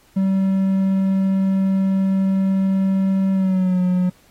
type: tone with pitch glide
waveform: triangle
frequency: 192.2 to 181.41 Hz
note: G3 to F#3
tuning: -34 to -34 cents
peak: -13 dBFS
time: 0.16-4.1 s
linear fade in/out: 10 ms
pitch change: -100 cents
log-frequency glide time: 3.33-3.8 s
effects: pink hiss -55 dBFS RMS until 4.3 s + AAC 48 kbps